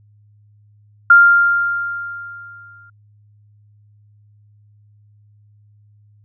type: tone with exponential decay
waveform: sine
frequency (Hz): 1396.9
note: F6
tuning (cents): 0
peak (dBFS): -3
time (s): 1.1-2.9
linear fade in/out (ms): 5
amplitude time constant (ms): 390
effects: added 104 Hz sine -48 dBFS peak until 6.24 s